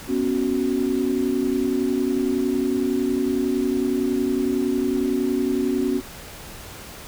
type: chord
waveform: sine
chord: B suspended second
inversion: none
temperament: just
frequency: 246.9 / 277.8 / 370.4 Hz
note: B3 / C#4 / F#4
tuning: 0 / +4 / +2 cents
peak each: -24 / -23 / -24 dBFS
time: 0.07-6.02 s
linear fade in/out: 50 ms
effects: pink hiss -39 dBFS RMS until 7.07 s